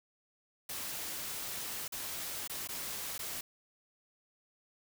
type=noise with dropouts; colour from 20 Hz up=white; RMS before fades=-40 dBFS; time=0.69-3.41 s; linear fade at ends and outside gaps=5 ms; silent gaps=1.88-1.922 / 2.476-2.496 / 2.675-2.688 / 3.18-3.191 s; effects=none